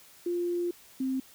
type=tone pair in turn; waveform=sine; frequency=349.2 / 262.9 Hz; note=F4 / C4; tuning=0 / +8 cents; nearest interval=perfect fourth; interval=492 cents; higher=first; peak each=-27 dBFS; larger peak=neither; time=0.26-0.71 / 1-1.2 s; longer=first; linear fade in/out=5 ms; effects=white hiss -55 dBFS RMS until 1.34 s